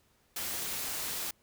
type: noise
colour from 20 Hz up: white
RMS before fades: -36 dBFS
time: 0.36-1.31 s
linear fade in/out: 5 ms
effects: pink hiss -69 dBFS RMS until 1.42 s